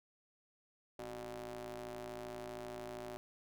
sawtooth ring-modulated tone, 115.4 Hz, A#2, 17 cents flat, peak -37 dBFS, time 0.99-3.17 s, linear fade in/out 0 ms, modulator 488 Hz, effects none

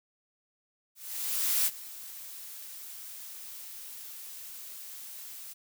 blue noise with ADSR envelope, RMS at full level -26 dBFS, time 0.95-5.54 s, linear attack 710 ms, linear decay 43 ms, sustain -18 dB, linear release 19 ms, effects none

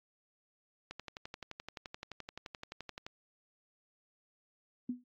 click train, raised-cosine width 0.2 ms, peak -25 dBFS, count 26, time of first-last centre 0.91-3.065 s, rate 11.6 Hz
sine tone with exponential decay, 246.9 Hz, B3, in tune, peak -30 dBFS, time 4.89-5.04 s, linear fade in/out 5 ms, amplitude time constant 32 ms
effects low-pass 5000 Hz 12 dB/octave + AAC 48 kbps

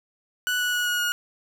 30% pulse tone with pitch steps, 1480 / 1469.8 / 1459.6 / 1449.5 / 1439.5 Hz, F#6 / F#6 / F#6 / F#6 / F#6, 0 / -12 / -24 / -36 / -48 cents, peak -20 dBFS, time 0.47-1.12 s, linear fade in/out 0 ms, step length 130 ms, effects none

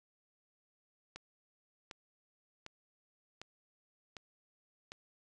click train, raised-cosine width 0.2 ms, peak -28 dBFS, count 6, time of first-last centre 1.16-4.919 s, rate 1.33 Hz, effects resampled to 24000 Hz

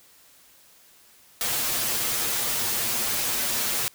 white noise with comb filter, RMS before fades -26 dBFS, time 1.41-3.88 s, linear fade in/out 0 ms, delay 8.5 ms, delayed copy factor +0.9, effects white hiss -55 dBFS RMS until 3.94 s

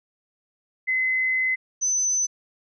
sine tone pair in turn, 2041 / 6077 Hz, C7 / F#8, -44 / +45 cents, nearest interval octave + perfect fifth, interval 1889 cents, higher second, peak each -20 dBFS, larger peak neither, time 0.87-1.56 / 1.81-2.27 s, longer first, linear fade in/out 20 ms, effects none

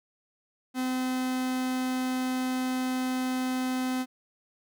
45% pulse tone, 256.2 Hz, C4, 36 cents flat, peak -27 dBFS, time 0.74-4.06 s, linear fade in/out 50 ms, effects none

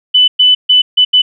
sine tone bursts at uneven times, 2998 Hz, F#7, 22 cents sharp, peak -4 dBFS, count 5, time 0.14-0.28 / 0.39-0.55 / 0.69-0.82 / 0.97-1.05 / 1.13-1.22 s, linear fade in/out 10 ms, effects none

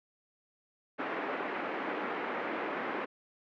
pink band-pass noise, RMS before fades -36 dBFS, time 0.98-3.06 s, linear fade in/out 20 ms, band 270 to 2200 Hz, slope 24 dB/octave, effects none

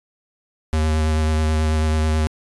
square tone with vibrato, 78 Hz, D#2, 5 cents sharp, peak -17 dBFS, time 0.73-2.27 s, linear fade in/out 0 ms, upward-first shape sine, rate 9.2 Hz, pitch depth 16 cents each way, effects resampled to 24000 Hz

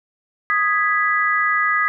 sine chord, G# minor, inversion second, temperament equal, 1244.5 / 1661.2 / 1975.5 Hz, D#6 / G#6 / B6, 0 / 0 / 0 cents, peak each -19 / -21 / -20 dBFS, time 0.5-1.88 s, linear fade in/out 0 ms, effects none

